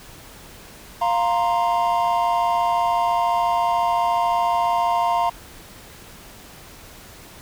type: chord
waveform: triangle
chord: F suspended fourth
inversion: none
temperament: equal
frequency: 698.5 / 932.3 / 1046.5 Hz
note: F5 / Bb5 / C6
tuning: 0 / 0 / 0 cents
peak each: -19 / -19 / -23 dBFS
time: 1.01-5.3 s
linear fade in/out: 10 ms
effects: pink hiss -43 dBFS RMS until 7.41 s